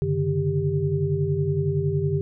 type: tone cluster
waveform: sine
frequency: 95.2 / 139.7 / 150.5 / 395.5 Hz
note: F#2 / C#3 / D3 / G4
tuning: +50 / +14 / +43 / +15 cents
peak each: -29 / -27 / -24 / -26 dBFS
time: 0.02-2.21 s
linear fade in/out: 0 ms
effects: none